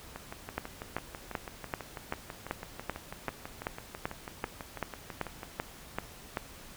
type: two click trains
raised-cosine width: 0.5 ms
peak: -16 / -24 dBFS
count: 16 / 33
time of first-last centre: 0.58-6.372 / 0.16-5.432 s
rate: 2.59 / 6.07 Hz
effects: pink hiss -50 dBFS RMS until 6.76 s